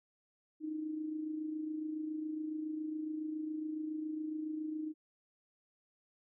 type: tone with amplitude modulation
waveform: sine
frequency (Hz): 310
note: D#4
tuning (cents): -6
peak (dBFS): -34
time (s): 0.6-4.94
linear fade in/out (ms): 50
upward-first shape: sine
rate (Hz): 27.2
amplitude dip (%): 50
effects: none